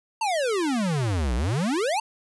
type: exponential two-way sweep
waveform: square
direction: down then up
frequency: 932.3 to 56.2 to 932.3 Hz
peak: -23 dBFS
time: 0.21-2 s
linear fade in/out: 5 ms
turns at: 1.35 s
effects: resampled to 24000 Hz